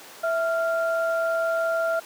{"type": "tone pair together", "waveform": "sine", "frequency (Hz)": [659.3, 1388.6], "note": ["E5", "F6"], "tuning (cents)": [0, -10], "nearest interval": "octave + minor second", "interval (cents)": 1290, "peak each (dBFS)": [-22, -27], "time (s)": [0.23, 2], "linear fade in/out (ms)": 10, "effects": ["pink hiss -43 dBFS RMS until 2.05 s", "high-pass 400 Hz 12 dB/octave"]}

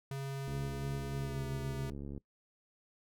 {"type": "tone with pitch glide", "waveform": "square", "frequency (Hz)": [136.9, 133.16], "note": ["C#3", "C3"], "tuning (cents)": [-21, 31], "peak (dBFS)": -38, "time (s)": [0.11, 1.9], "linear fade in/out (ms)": 2, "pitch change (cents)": -48, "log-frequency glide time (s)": [1.16, 1.43]}
{"type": "click train", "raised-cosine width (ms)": 3, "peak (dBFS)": -31, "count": 120, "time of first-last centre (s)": [0.48, 2.178], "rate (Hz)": 70.1}
{"effects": ["noise-tail reverb RT60 0.1 s tail -21 dB re dry"]}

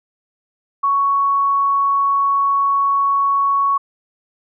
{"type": "tone", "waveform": "sine", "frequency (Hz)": 1113, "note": "C#6", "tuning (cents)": 7, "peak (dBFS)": -13, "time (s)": [0.83, 3.78], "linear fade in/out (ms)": 10, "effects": []}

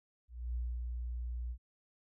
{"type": "tone with ADSR envelope", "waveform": "sine", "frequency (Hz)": 60, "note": "B1", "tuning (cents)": -49, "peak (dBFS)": -33, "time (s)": [0.28, 1.58], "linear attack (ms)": 270, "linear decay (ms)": 240, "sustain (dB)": -3, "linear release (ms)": 72, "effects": []}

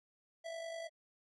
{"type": "tone with amplitude modulation", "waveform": "square", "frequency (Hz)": 661, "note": "E5", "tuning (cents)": 5, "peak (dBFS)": -40, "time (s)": [0.44, 0.88], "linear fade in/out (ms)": 20, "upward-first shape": "sine", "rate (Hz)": 50.1, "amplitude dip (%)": 50, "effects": ["low-pass 8000 Hz 12 dB/octave", "AAC 32 kbps"]}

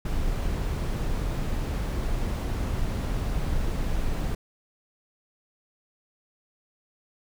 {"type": "noise", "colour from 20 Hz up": "brown", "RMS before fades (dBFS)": -27, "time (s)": [0.05, 4.35], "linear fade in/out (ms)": 5, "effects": []}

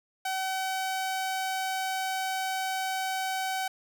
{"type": "tone", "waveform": "sawtooth", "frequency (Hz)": 760, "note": "F#5", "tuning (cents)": 46, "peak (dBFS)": -25, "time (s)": [0.25, 3.68], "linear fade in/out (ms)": 5, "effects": []}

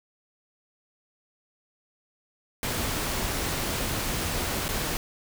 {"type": "noise with dropouts", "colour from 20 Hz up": "pink", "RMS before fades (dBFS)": -29, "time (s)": [2.63, 4.97], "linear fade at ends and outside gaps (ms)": 1, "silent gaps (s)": [4.682, 4.689], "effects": []}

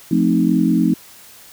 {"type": "chord", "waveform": "sine", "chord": "F dominant seventh", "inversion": "none", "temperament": "equal with one note detuned", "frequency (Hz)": [176.03, 220, 261.6, 311.1], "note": ["F3", "A3", "C4", "Eb4"], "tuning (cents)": [14, 0, 0, 0], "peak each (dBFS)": -18, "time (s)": [0.11, 0.94], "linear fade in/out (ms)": 5, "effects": ["white hiss -43 dBFS RMS until 1.52 s"]}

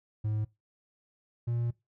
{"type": "tone pair in turn", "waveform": "triangle", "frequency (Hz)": [107.4, 118.56], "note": ["A2", "A#2"], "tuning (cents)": [-41, 30], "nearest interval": "major second", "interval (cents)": 171, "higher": "second", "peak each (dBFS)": -26, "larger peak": "neither", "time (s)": [[0.24, 0.45], [1.47, 1.71]], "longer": "second", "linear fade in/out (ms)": 10, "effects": ["noise-tail reverb RT60 0.2 s tail -20 dB re dry"]}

